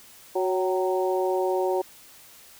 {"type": "harmonic tone with a mistuned harmonic", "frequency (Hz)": 185, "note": "F#3", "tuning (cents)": 0, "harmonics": [2, 3, 4, 5], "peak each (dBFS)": [-24, -28, -30, -32], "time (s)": [0.35, 1.82], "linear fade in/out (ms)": 10, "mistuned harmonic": 4, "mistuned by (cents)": 47, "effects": ["white hiss -50 dBFS RMS until 2.59 s"]}